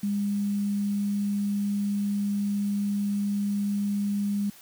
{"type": "tone with quantisation", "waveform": "sine", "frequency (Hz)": 202.8, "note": "G#3", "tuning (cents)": -41, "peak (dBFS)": -24, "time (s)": [0.03, 4.5], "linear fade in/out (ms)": 5, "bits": 8, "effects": ["white hiss -51 dBFS RMS until 4.61 s"]}